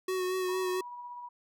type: tone with vibrato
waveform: square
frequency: 370 Hz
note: F#4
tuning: in tune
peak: -30 dBFS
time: 0.08-0.81 s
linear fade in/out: 5 ms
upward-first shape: sine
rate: 4.4 Hz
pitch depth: 23 cents each way
type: tone with tremolo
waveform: sine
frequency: 971 Hz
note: B5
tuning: 30 cents flat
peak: -39 dBFS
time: 0.48-1.29 s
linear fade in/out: 10 ms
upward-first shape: sine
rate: 16 Hz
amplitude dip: 30%
effects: none